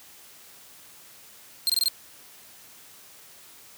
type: tone bursts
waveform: sawtooth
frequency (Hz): 4186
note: C8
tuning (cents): 0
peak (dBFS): -17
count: 5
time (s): 1.67-1.883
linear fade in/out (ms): 0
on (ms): 25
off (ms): 22
effects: white hiss -50 dBFS RMS until 3.77 s + high-pass 60 Hz 12 dB/octave